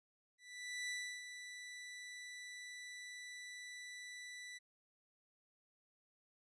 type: tone with ADSR envelope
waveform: sawtooth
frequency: 1975.5 Hz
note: B6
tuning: in tune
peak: -36 dBFS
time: 0.38-4.59 s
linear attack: 510 ms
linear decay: 330 ms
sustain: -9 dB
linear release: 21 ms
effects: resampled to 22050 Hz